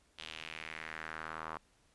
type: tone with band-pass filter sweep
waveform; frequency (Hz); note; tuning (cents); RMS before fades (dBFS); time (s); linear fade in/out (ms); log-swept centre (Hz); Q
sawtooth; 79.6; D#2; +40; -45; 0.18-1.58; 10; 3300 to 1100; 2.6
effects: pink hiss -70 dBFS RMS until 1.94 s + resampled to 24000 Hz